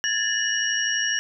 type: tone cluster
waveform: sine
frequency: 1676 / 1788 / 2917 / 5630 Hz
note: G#6 / A6 / F#7 / F8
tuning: +15 / +27 / -25 / +13 cents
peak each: -27 dBFS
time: 0.04-1.19 s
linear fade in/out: 0 ms
effects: none